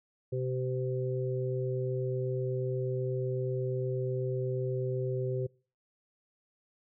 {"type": "harmonic tone", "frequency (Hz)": 128.2, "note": "C3", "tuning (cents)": -35, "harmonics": [1, 3, 4], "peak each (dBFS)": [-32, -34, -38], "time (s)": [0.32, 5.47], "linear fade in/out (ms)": 10, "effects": ["noise-tail reverb RT60 0.4 s tail -25 dB re dry"]}